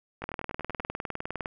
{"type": "two click trains", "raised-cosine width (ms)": 0.5, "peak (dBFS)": [-23, -17], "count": [8, 25], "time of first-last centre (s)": [[0.22, 0.9], [0.24, 1.458]], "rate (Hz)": [10.3, 19.7], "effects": []}